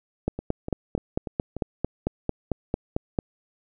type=two click trains; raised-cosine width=2 ms; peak=-18 / -10 dBFS; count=5 / 14; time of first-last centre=0.39-1.566 / 0.28-3.188 s; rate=3.4 / 4.47 Hz; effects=none